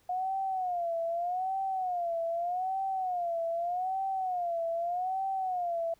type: tone with vibrato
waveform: sine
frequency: 718 Hz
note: F5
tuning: 48 cents sharp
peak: -29 dBFS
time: 0.09-5.94 s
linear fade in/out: 5 ms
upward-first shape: sine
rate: 0.82 Hz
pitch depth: 130 cents each way
effects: pink hiss -67 dBFS RMS until 5.99 s